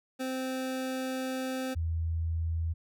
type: tone pair in turn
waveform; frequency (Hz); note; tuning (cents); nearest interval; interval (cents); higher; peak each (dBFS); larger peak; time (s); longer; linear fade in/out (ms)
25% pulse / sine; 260 / 82.08; C4 / E2; -11 / -7; octave + minor sixth; 1996; first; -28; neither; 0.19-1.75 / 1.75-2.74; first; 20
effects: none